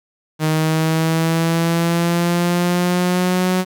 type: linear sweep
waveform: sawtooth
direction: up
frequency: 155.56 to 185 Hz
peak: -11 dBFS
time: 0.39-3.65 s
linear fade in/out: 50 ms
effects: 8-bit